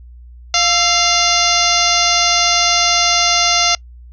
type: harmonic tone with a mistuned harmonic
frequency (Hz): 698.5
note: F5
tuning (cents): 0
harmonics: 1 / 2 / 3 / 4 / 5 / 6 / 7 / 8 / 9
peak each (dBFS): -20 / -20 / -20 / -20 / -20 / -20 / -20 / -20 / -20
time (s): 0.54-3.75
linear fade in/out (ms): 2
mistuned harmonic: 2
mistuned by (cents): -67
effects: noise-tail reverb RT60 0.1 s tail -26 dB re dry + added 60 Hz sine -35 dBFS peak until 4.12 s